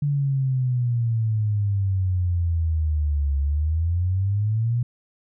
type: exponential two-way sweep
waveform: sine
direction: down then up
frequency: 146.1 to 69.3 to 122.4 Hz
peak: -19 dBFS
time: 0.02-4.83 s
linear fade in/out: 5 ms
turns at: 3.38 s
effects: none